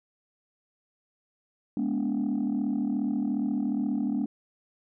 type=tone cluster; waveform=sine; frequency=209.5 / 243.9 / 286.4 Hz; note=G#3 / B3 / D4; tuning=+15 / -21 / -43 cents; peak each=-28 dBFS; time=1.77-4.26 s; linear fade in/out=2 ms; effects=tanh soft clip ceiling -21 dBFS